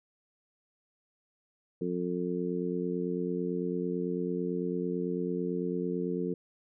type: harmonic tone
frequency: 89 Hz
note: F2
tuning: 33 cents sharp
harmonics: 2 / 3 / 4 / 5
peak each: -34 / -36 / -35 / -35 dBFS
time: 1.81-6.34 s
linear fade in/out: 5 ms
effects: none